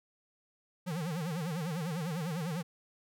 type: tone with vibrato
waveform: square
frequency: 164.81 Hz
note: E3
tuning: in tune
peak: -34 dBFS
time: 0.86-2.63 s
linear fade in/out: 20 ms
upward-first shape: sine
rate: 10 Hz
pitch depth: 190 cents each way
effects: none